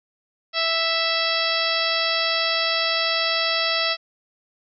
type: harmonic tone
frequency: 659.3 Hz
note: E5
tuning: in tune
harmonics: 1 / 2 / 3 / 4 / 5 / 6 / 7 / 8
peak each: -28 / -28 / -28 / -28 / -28 / -28 / -28 / -28 dBFS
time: 0.53-3.97 s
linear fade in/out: 50 ms
effects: none